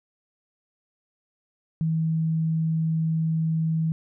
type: tone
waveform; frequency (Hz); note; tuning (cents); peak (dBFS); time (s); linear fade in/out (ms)
sine; 160.9; E3; -42; -21; 1.81-3.92; 0
effects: none